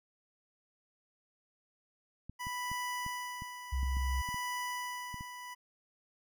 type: clicks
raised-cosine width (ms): 5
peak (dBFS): -32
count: 11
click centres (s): 2.296 / 2.469 / 2.716 / 3.064 / 3.421 / 3.831 / 3.969 / 4.289 / 4.344 / 5.143 / 5.209
type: tone with tremolo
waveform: 25% pulse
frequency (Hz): 987.8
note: B5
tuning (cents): 0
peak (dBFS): -31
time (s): 2.39-5.55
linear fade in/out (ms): 20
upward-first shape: sine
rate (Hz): 0.59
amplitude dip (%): 65
type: tone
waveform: sine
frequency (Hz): 65.41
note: C2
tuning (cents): 0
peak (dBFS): -30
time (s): 3.72-4.22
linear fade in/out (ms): 10
effects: none